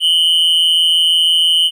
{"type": "tone pair together", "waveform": "triangle", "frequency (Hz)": [2933, 3099], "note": ["F#7", "G7"], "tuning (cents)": [-16, -21], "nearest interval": "minor second", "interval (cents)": 95, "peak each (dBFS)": -11, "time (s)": [0, 1.71], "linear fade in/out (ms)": 50, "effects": []}